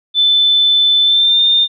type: tone with pitch glide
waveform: sine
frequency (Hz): 3520 to 3617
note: A7 to A7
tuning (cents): 0 to +47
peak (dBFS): -8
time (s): 0.14-1.68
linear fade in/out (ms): 50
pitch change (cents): +47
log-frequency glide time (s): 1.03-1.41
effects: none